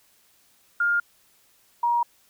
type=tone pair in turn; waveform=sine; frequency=1410 / 949 Hz; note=F6 / A#5; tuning=+16 / +31 cents; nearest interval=perfect fifth; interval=685 cents; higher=first; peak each=-19 dBFS; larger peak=neither; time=0.8-1 / 1.83-2.03 s; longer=neither; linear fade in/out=5 ms; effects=white hiss -61 dBFS RMS until 2.29 s